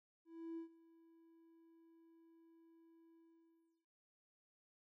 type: tone with ADSR envelope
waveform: triangle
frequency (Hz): 330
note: E4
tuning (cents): +2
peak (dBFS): -40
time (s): 0.25-3.86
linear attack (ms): 320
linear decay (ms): 110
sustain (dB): -23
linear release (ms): 700
effects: noise-tail reverb RT60 0.4 s tail -20 dB re dry + tanh soft clip ceiling -40 dBFS